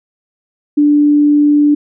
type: tone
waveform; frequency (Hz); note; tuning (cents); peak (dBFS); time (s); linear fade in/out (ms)
sine; 293.7; D4; 0; -6; 0.77-1.75; 10
effects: none